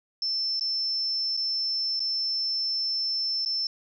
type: tone with dropouts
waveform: sine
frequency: 5320 Hz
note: E8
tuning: 15 cents sharp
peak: -25 dBFS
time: 0.22-3.67 s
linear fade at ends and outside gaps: 2 ms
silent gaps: 0.597-0.609 / 1.368-1.373 / 1.995-2.002 / 3.45-3.459 s
effects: none